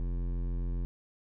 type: tone with hard clipping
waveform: sine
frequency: 43.65 Hz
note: F1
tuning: in tune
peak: -32 dBFS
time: 0-0.85 s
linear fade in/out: 0 ms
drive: 14 dB
effects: none